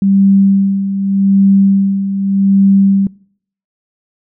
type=tone with tremolo; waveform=sine; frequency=196 Hz; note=G3; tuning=in tune; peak=-5 dBFS; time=0.02-3.07 s; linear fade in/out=2 ms; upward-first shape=sine; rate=0.84 Hz; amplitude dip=65%; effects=noise-tail reverb RT60 0.6 s tail -24 dB re dry